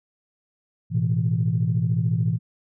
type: chord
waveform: sine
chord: A suspended second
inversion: none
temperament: just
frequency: 110 / 123.75 / 165 Hz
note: A2 / B2 / E3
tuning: 0 / +4 / +2 cents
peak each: -23 dBFS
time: 0.9-2.39 s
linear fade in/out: 50 ms
effects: tanh soft clip ceiling -11 dBFS